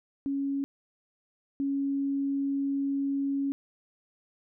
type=tone pair in turn; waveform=sine; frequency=277.2 / 277.2 Hz; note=C#4 / C#4; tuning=0 / 0 cents; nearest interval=unison; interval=0 cents; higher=neither; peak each=-27 / -26 dBFS; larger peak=second; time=0.26-0.64 / 1.6-3.52 s; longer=second; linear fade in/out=0 ms; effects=none